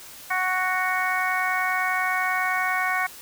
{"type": "harmonic tone", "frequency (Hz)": 370, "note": "F#4", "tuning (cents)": 0, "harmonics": [2, 3, 4, 5, 6], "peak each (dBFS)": [-28, -28, -28, -28, -28], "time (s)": [0.3, 3.07], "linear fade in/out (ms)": 10, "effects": ["white hiss -43 dBFS RMS until 3.21 s"]}